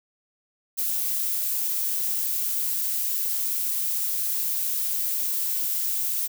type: noise with amplitude modulation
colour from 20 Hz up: violet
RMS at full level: -25 dBFS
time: 0.77-6.28 s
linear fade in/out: 20 ms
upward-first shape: sine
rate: 181 Hz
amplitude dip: 25%
effects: none